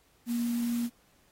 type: tone in noise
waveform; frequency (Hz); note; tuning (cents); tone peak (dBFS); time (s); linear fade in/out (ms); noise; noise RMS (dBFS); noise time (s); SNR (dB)
sine; 236.9; A#3; +28; -27; 0.26-0.9; 50; white; -45; 0.26-0.9; +15
effects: pink hiss -66 dBFS RMS until 1.31 s + AAC 48 kbps